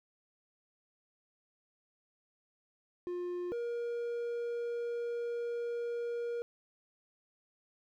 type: tone pair in turn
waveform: triangle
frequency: 354.6 / 473.3 Hz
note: F4 / A#4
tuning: +26 / +26 cents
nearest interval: perfect fourth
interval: 500 cents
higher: second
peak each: -33 / -32 dBFS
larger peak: second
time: 3.07-3.52 / 3.52-6.42 s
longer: second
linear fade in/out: 0 ms
effects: none